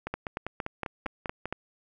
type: two click trains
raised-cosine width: 0.5 ms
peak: -16 / -18 dBFS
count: 7 / 8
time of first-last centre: 0.14-1.526 / 0.07-1.456 s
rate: 4.33 / 5.05 Hz
effects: none

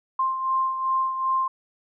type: beating tone pair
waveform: sine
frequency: 1052 / 1054.6 Hz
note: C6 / C6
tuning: +9 / +13 cents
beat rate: 2.6 Hz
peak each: -22 / -30 dBFS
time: 0.19-1.48 s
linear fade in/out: 5 ms
effects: none

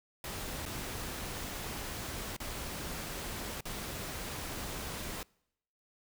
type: noise with dropouts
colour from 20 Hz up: pink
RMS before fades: -40 dBFS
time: 0.24-5.23 s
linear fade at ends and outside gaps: 1 ms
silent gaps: 0.654-0.661 / 2.365-2.402 / 3.607-3.654 s
effects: noise-tail reverb RT60 0.8 s tail -26 dB re dry

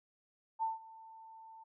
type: tone with ADSR envelope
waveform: sine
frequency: 893 Hz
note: A5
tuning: 25 cents sharp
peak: -30 dBFS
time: 0.59-1.64 s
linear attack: 35 ms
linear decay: 160 ms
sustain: -21 dB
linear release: 12 ms
effects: none

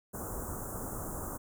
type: band-stop noise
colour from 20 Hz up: pink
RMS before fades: -39 dBFS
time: 0.13-1.38 s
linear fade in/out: 20 ms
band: 1400 to 6900 Hz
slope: 48 dB/octave
effects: none

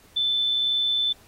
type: tone with amplitude modulation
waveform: sine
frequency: 3520 Hz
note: A7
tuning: in tune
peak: -19 dBFS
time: 0.16-1.13 s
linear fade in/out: 10 ms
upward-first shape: sine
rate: 122 Hz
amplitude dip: 30%
effects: pink hiss -55 dBFS RMS until 1.27 s + AAC 48 kbps

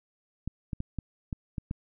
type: clicks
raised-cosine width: 5 ms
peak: -20 dBFS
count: 7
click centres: 0.476 / 0.732 / 0.804 / 0.987 / 1.328 / 1.582 / 1.711 s
effects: none

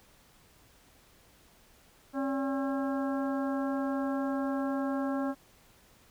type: harmonic tone with a mistuned harmonic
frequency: 269.8 Hz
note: C#4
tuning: 47 cents flat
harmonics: 1 / 2 / 3 / 4 / 5 / 6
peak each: -30 / -36 / -40 / -42 / -44 / -46 dBFS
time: 2.13-5.35 s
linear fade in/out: 50 ms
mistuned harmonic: 2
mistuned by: +88 cents
effects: pink hiss -61 dBFS RMS until 6.1 s

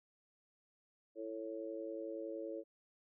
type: harmonic tone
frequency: 110.7 Hz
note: A2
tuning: 11 cents sharp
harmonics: 3 / 4 / 5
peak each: -45 / -46 / -45 dBFS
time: 1.15-2.64 s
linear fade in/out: 50 ms
effects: none

